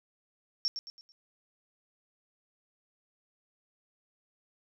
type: tone with echo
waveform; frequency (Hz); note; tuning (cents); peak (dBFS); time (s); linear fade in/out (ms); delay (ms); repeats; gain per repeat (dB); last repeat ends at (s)
sine; 5470; F8; -37; -26; 0.65-0.68; 0; 110; 4; -8; 1.12
effects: none